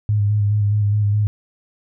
sine tone with vibrato, 103.8 Hz, G#2, in tune, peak -14 dBFS, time 0.09-1.27 s, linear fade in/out 0 ms, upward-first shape square, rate 4.8 Hz, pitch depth 25 cents each way, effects none

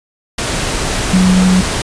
sine tone in noise, 185 Hz, F#3, in tune, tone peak -7 dBFS, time 1.13-1.61 s, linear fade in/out 5 ms, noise pink, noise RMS -17 dBFS, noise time 0.38-1.82 s, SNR +7 dB, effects resampled to 22050 Hz

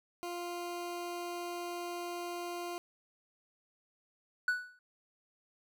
20% pulse tone, 349.2 Hz, F4, in tune, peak -33 dBFS, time 0.23-2.78 s, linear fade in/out 0 ms
triangle tone with exponential decay, 1480 Hz, F#6, in tune, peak -23 dBFS, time 4.48-4.79 s, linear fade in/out 2 ms, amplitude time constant 66 ms
effects none

